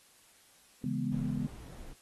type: chord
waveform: sine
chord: C# minor seventh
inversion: none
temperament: equal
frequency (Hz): 138.59 / 164.81 / 207.7 / 246.9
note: C#3 / E3 / G#3 / B3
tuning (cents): 0 / 0 / 0 / 0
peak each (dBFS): -36 / -39 / -36 / -35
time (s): 0.84-1.47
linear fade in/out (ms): 2
type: noise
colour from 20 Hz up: brown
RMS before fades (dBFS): -47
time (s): 1.11-1.94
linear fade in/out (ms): 20
effects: white hiss -62 dBFS RMS until 2.01 s + AAC 32 kbps